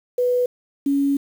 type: tone pair in turn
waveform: sine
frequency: 493.9 / 279.6 Hz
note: B4 / C#4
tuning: 0 / +15 cents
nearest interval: minor seventh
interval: 985 cents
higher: first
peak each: -16 dBFS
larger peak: neither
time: 0.18-0.46 / 0.86-1.17 s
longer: second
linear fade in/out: 5 ms
effects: 7-bit